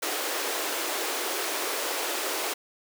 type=high-pass noise; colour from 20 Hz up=pink; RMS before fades=-30 dBFS; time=0.02-2.54 s; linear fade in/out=10 ms; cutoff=320 Hz; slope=48 dB/octave; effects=none